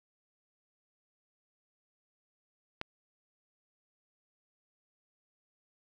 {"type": "click", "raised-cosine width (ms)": 0.3, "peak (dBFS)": -19, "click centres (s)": 2.814, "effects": []}